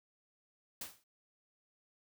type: noise with exponential decay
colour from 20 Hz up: white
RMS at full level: -39 dBFS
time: 0.81-1.04 s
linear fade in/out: 5 ms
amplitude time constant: 48 ms
effects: none